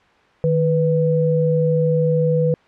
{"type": "tone pair together", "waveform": "sine", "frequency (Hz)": [155.56, 493.9], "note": ["D#3", "B4"], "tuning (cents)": [0, 0], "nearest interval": "octave + minor sixth", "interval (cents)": 2000, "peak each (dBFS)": -17, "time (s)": [0.44, 2.54], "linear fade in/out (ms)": 0, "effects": ["white hiss -53 dBFS RMS until 2.67 s", "low-pass 2000 Hz 12 dB/octave"]}